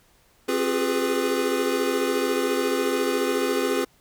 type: tone cluster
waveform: square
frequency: 265.9 / 354.8 / 404.9 / 419.1 / 498 Hz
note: C4 / F4 / G#4 / G#4 / B4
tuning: +28 / +27 / -44 / +16 / +14 cents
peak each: -29 dBFS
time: 0.48-3.85 s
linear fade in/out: 10 ms
effects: pink hiss -60 dBFS RMS until 4 s